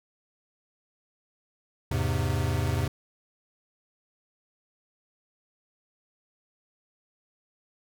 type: chord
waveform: square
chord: E augmented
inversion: none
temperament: equal with one note detuned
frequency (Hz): 82.41 / 102.87 / 130.81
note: E2 / G#2 / B#2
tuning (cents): 0 / -16 / 0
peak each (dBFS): -30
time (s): 1.91-2.88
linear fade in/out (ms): 5
effects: none